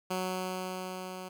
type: tone with level ramp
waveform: 10% pulse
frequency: 185 Hz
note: F#3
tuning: in tune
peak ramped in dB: -22 to -32 dBFS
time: 0.1-1.29 s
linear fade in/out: 10 ms
effects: none